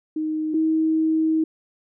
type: tone pair in turn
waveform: sine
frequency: 311.4 / 317.8 Hz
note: D#4 / D#4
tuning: +2 / +37 cents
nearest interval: unison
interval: 35 cents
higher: second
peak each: -22 / -17 dBFS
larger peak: second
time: 0.16-0.54 / 0.54-1.44 s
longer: second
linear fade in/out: 5 ms
effects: none